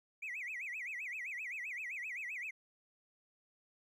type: tone with vibrato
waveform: triangle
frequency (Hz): 2234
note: C#7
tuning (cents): +13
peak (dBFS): -37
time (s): 0.22-2.51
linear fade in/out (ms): 10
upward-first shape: sine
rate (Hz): 7.7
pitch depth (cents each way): 270
effects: tanh soft clip ceiling -36 dBFS